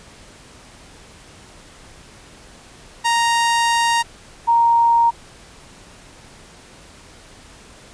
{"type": "tone pair in turn", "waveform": ["sawtooth", "sine"], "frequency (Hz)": [932.3, 932.3], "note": ["A#5", "A#5"], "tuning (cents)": [0, 0], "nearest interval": "unison", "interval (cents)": 0, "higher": "neither", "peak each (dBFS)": -11, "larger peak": "neither", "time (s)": [[3.04, 4.03], [4.47, 5.11]], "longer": "first", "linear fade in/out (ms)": 20, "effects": ["pink hiss -44 dBFS RMS until 7.93 s", "resampled to 22050 Hz"]}